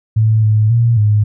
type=tone with pitch steps; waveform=sine; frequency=109.9 / 107.7 / 117.1 / 105.4 Hz; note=A2 / A2 / A#2 / G#2; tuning=-2 / -37 / +8 / +26 cents; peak=-8 dBFS; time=0.16-1.24 s; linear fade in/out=10 ms; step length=270 ms; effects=none